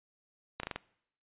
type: slowing click train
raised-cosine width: 0.3 ms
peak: -19 dBFS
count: 5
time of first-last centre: 0.6-0.76 s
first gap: 33 ms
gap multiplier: 1.13
effects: noise-tail reverb RT60 0.7 s tail -22 dB re dry + resampled to 8000 Hz